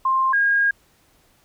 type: tone pair in turn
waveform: sine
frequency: 1055 / 1627.7 Hz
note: C6 / G#6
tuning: +14 / -35 cents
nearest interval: minor sixth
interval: 751 cents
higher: second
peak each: -16 / -15 dBFS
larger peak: second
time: 0.05-0.33 / 0.33-0.71 s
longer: second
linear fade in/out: 5 ms
effects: pink hiss -59 dBFS RMS until 1.44 s